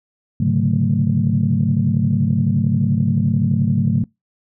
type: tone cluster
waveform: sine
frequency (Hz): 104.9 / 134.8 / 146.3 / 185.1 / 220.8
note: G#2 / C#3 / D3 / F#3 / A3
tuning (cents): +18 / -48 / -6 / +1 / +6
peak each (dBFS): -20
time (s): 0.4-4.04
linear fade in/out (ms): 5
effects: noise-tail reverb RT60 0.2 s tail -26 dB re dry + tanh soft clip ceiling -4 dBFS